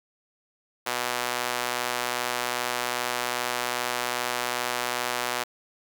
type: tone with high-pass filter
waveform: sawtooth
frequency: 122.5 Hz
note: B2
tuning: 14 cents flat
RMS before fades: -29 dBFS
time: 0.86-5.44 s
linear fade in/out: 10 ms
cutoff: 780 Hz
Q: 0.73
effects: none